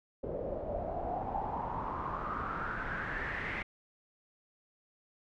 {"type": "noise with low-pass filter sweep", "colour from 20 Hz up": "pink", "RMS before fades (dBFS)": -37, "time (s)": [0.23, 3.63], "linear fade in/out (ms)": 10, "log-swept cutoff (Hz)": [510, 2100], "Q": 6.4, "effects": []}